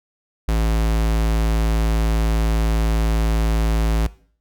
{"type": "tone", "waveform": "square", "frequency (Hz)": 55, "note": "A1", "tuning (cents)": 0, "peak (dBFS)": -17, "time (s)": [0.48, 4.07], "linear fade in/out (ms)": 5, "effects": ["noise-tail reverb RT60 0.5 s tail -19 dB re dry"]}